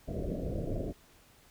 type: low-pass noise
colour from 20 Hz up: pink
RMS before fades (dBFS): -35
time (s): 0.07-0.93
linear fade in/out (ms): 20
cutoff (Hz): 670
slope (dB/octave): 96
effects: pink hiss -61 dBFS RMS until 1.5 s